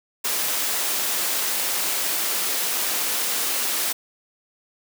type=high-pass noise; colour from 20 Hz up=white; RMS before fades=-24 dBFS; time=0.24-3.93 s; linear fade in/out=10 ms; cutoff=280 Hz; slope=12 dB/octave; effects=none